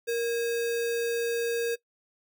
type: tone with sample-and-hold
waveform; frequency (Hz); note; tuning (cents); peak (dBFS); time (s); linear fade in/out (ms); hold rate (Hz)
sine; 467.7; A#4; +6; -25; 0.07-1.76; 20; 2100
effects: noise-tail reverb RT60 0.1 s tail -20 dB re dry